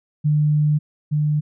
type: tone pair in turn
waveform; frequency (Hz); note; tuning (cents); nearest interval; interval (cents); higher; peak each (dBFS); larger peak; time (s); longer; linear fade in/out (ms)
sine; 150 / 150; D3 / D3; +37 / +37; unison; 0; neither; -14 / -16; first; 0.24-0.79 / 1.11-1.41; first; 20
effects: none